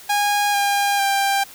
sawtooth tone with pitch steps, 820 / 805.9 / 792.1 Hz, G#5 / G5 / G5, -22 / +48 / +18 cents, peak -13 dBFS, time 0.09-1.44 s, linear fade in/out 10 ms, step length 450 ms, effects white hiss -42 dBFS RMS until 1.54 s

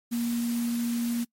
sine tone in noise, 236 Hz, A#3, 22 cents sharp, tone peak -25 dBFS, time 0.11-1.25 s, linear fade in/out 20 ms, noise white, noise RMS -40 dBFS, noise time 0.11-1.25 s, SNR +12 dB, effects noise-tail reverb RT60 0.1 s tail -24 dB re dry + MP3 64 kbps

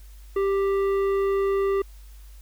triangle tone with tanh clipping, 393.1 Hz, G4, 5 cents sharp, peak -22 dBFS, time 0.36-1.82 s, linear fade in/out 5 ms, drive 15 dB, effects added 50 Hz sine -42 dBFS peak until 2.41 s + white hiss -57 dBFS RMS until 2.41 s

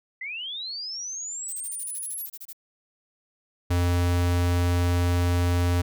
sine linear sweep, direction up, 1975.5 to 11560 Hz, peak -31 dBFS, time 0.21-2.26 s, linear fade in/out 5 ms
violet noise bursts, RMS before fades -39 dBFS, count 14, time 1.48-2.531 s, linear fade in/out 10 ms, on 50 ms, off 27 ms
square tone, 87.9 Hz, F2, 12 cents sharp, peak -21 dBFS, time 3.7-5.82 s, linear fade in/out 10 ms
effects none

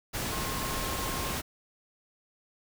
sine tone in noise, 1069 Hz, C6, 37 cents sharp, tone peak -39 dBFS, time 0.31-1.35 s, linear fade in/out 20 ms, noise pink, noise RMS -33 dBFS, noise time 0.13-1.42 s, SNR -9 dB, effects none

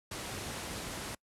pink low-pass noise, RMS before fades -40 dBFS, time 0.11-1.15 s, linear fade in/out 5 ms, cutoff 12000 Hz, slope 48 dB/octave, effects noise-tail reverb RT60 0.1 s tail -25 dB re dry + high-pass 60 Hz 12 dB/octave

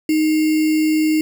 sine tone with sample-and-hold, 311.1 Hz, D#4, in tune, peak -13 dBFS, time 0.09-1.21 s, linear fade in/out 2 ms, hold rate 2450 Hz, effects none

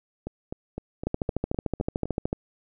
two click trains, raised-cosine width 2 ms, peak -12 / -19 dBFS, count 18 / 8, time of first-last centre 1.07-2.329 / 0.27-2.056 s, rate 13.5 / 3.92 Hz, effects none

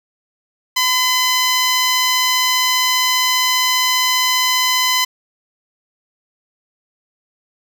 10% pulse tone, 1015 Hz, B5, 47 cents sharp, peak -5 dBFS, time 0.76-5.05 s, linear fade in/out 10 ms, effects none

